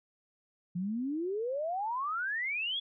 sine exponential sweep, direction up, 170.3 to 3443 Hz, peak -31 dBFS, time 0.75-2.8 s, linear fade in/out 10 ms, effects none

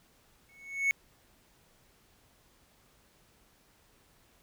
triangle tone with exponential growth, 2209 Hz, C#7, 7 cents flat, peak -20 dBFS, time 0.49-0.91 s, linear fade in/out 0 ms, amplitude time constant 90 ms, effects pink hiss -65 dBFS RMS until 4.42 s

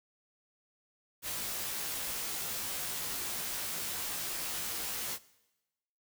white noise with comb filter, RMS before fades -37 dBFS, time 1.22-5.19 s, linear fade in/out 50 ms, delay 16 ms, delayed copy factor -0.9, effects noise-tail reverb RT60 1.0 s tail -20 dB re dry

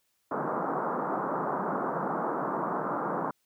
white band-pass noise, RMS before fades -31 dBFS, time 0.31-3.31 s, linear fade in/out 5 ms, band 150 to 1300 Hz, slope 48 dB/octave, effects white hiss -74 dBFS RMS until 3.45 s

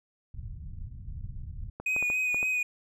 pink low-pass noise, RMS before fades -39 dBFS, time 0.34-1.7 s, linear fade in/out 5 ms, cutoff 130 Hz, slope 24 dB/octave
clicks, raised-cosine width 1 ms, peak -24 dBFS, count 6, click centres 1.8 / 1.964 / 2.026 / 2.101 / 2.345 / 2.429 s
triangle tone with vibrato, 2489 Hz, D#7, in tune, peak -24 dBFS, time 1.86-2.63 s, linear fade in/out 5 ms, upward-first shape sine, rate 3.6 Hz, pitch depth 24 cents each way
effects none

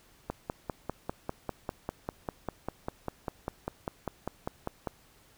click train, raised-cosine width 1 ms, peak -18 dBFS, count 24, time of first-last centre 0.3-4.873 s, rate 5.03 Hz, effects pink hiss -61 dBFS RMS until 5.37 s

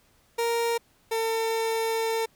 30% pulse tone pair in turn, 466.2 / 450.8 Hz, A#4 / A4, 0 / +42 cents, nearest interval minor second, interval 58 cents, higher first, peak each -21 / -22 dBFS, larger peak first, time 0.38-0.78 / 1.11-2.26 s, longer second, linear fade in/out 10 ms, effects pink hiss -63 dBFS RMS until 2.35 s

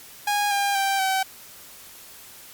sawtooth tone with pitch steps, 822 / 802.8 / 784 / 765.6 Hz, G#5 / G5 / G5 / G5, -18 / +41 / 0 / -41 cents, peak -17 dBFS, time 0.27-1.23 s, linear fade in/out 5 ms, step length 240 ms, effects white hiss -45 dBFS RMS until 2.53 s + Opus 48 kbps

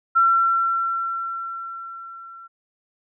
sine tone with level ramp, 1355 Hz, E6, 47 cents sharp, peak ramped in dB -12 to -39 dBFS, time 0.15-2.48 s, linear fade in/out 20 ms, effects none

